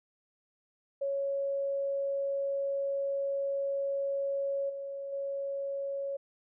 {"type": "tone with level steps", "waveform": "sine", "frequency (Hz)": 554.4, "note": "C#5", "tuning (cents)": 0, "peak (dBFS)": [-29, -36, -32], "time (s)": [1.01, 6.17], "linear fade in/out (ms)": 10, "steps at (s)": [4.69, 5.12], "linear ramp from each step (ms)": 10, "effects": []}